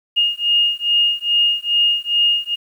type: beating tone pair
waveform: sine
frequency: 2844 / 2846.4 Hz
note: F7 / F7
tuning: +31 / +32 cents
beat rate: 2.4 Hz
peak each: -17 dBFS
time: 0.16-2.56 s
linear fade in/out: 20 ms
effects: 8-bit